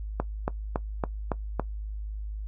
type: click train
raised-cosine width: 1 ms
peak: -12 dBFS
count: 6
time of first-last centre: 0.2-1.597 s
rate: 3.58 Hz
effects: noise-tail reverb RT60 0.1 s tail -18 dB re dry + added 52 Hz sine -32 dBFS peak until 2.47 s